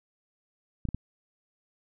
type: clicks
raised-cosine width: 5 ms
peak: -19 dBFS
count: 3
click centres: 0.853 / 0.888 / 0.946 s
effects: none